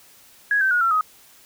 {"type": "tone with pitch steps", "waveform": "sine", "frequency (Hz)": [1661.2, 1550, 1446.2, 1349.3, 1259], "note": ["G#6", "G6", "F#6", "E6", "D#6"], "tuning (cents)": [0, -20, -40, 40, 20], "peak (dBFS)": -16, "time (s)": [0.51, 1.01], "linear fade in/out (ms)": 2, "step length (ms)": 100, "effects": ["white hiss -51 dBFS RMS until 1.45 s"]}